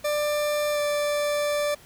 40% pulse tone with pitch glide, 593 to 587.2 Hz, D5 to D5, +17 to 0 cents, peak -22 dBFS, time 0.04-1.75 s, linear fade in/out 10 ms, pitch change -17 cents, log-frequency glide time 0.73-0.79 s, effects pink hiss -51 dBFS RMS until 1.85 s

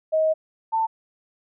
sine tone pair in turn, 631 / 892.4 Hz, D#5 / A5, +24 / +24 cents, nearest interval tritone, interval 600 cents, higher second, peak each -17 / -19 dBFS, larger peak first, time 0.12-0.34 / 0.72-0.87 s, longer first, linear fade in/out 20 ms, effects none

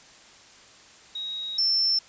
sine tone pair in turn, 3798 / 5355 Hz, A#7 / E8, +32 / +26 cents, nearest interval tritone, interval 594 cents, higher second, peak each -30 / -20 dBFS, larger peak second, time 1.15-1.58 / 1.58-1.99 s, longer first, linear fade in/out 5 ms, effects white hiss -51 dBFS RMS until 2.08 s + resampled to 16000 Hz

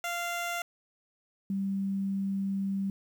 15% pulse / sine tone pair in turn, 693 / 195.54 Hz, F5 / G3, -14 / -4 cents, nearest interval octave + minor seventh, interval 2190 cents, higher first, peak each -25 / -28 dBFS, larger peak first, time 0.04-0.62 / 1.5-2.9 s, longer second, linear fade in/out 2 ms, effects 10-bit

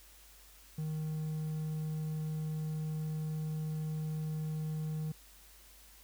triangle tone, 155.56 Hz, D#3, in tune, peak -32 dBFS, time 0.78-5.12 s, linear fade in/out 5 ms, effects added 50 Hz sine -60 dBFS peak until 6.03 s + white hiss -59 dBFS RMS until 6.03 s

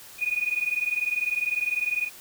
sine tone pair together, 2456 / 2476 Hz, D#7 / D#7, -23 / -9 cents, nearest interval unison, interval 14 cents, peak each -27 dBFS, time 0.18-2.1 s, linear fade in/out 50 ms, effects white hiss -46 dBFS RMS until 2.2 s

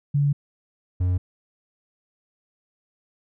sine / triangle tone pair in turn, 143.1 / 90.41 Hz, D3 / F#2, -45 / -40 cents, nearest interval minor sixth, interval 795 cents, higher first, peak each -17 dBFS, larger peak neither, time 0.14-0.33 / 1-1.18 s, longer first, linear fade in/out 10 ms, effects none

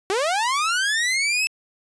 sawtooth linear sweep, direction up, 365 to 2637 Hz, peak -16 dBFS, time 0.1-1.47 s, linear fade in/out 0 ms, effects resampled to 22050 Hz

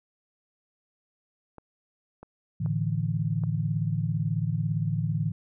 clicks, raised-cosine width 1 ms, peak -30 dBFS, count 4, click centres 1.583 / 2.23 / 2.661 / 3.437 s
sine chord, A suspended fourth, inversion none, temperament equal, 110 / 146.83 / 164.81 Hz, A2 / D3 / E3, 0 / 0 / 0 cents, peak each -29 dBFS, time 2.6-5.32 s, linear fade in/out 10 ms
effects none

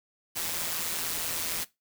white noise with amplitude modulation, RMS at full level -29 dBFS, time 0.35-1.65 s, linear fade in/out 20 ms, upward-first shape sine, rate 165 Hz, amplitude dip 65%, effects noise-tail reverb RT60 0.2 s tail -19 dB re dry

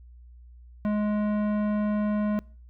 sine tone with tanh clipping, 209.6 Hz, G#3, 16 cents sharp, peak -25 dBFS, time 0.85-2.39 s, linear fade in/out 0 ms, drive 15 dB, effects noise-tail reverb RT60 0.5 s tail -26 dB re dry + added 60 Hz sine -46 dBFS peak until 2.69 s

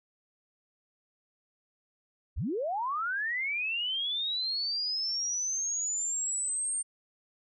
sine linear sweep, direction up, 33.59 to 8770 Hz, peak -29 dBFS, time 2.36-6.83 s, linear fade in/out 20 ms, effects none

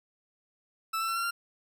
40% pulse tone with pitch steps, 1318.5 / 1334.6 / 1350.9 / 1367.4 / 1384.1 Hz, E6 / E6 / E6 / F6 / F6, 0 / +21 / +42 / -37 / -16 cents, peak -28 dBFS, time 0.93-1.31 s, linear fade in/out 10 ms, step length 76 ms, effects none

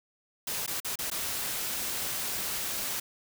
white noise with dropouts, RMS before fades -33 dBFS, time 0.47-3 s, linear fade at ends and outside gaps 5 ms, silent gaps 0.664-0.676 / 0.802-0.846 / 0.957-0.988 / 1.102-1.114 s, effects none

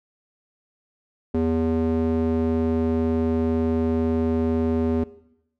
square tone with band-pass filter, 81 Hz, E2, 30 cents flat, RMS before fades -22 dBFS, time 1.34-5.04 s, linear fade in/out 5 ms, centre 320 Hz, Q 2.3, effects noise-tail reverb RT60 0.8 s tail -18 dB re dry

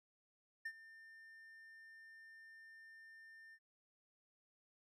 triangle tone with ADSR envelope, 1800 Hz, A6, 39 cents sharp, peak -38 dBFS, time 0.65-3.59 s, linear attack 8 ms, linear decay 61 ms, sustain -17 dB, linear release 56 ms, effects none

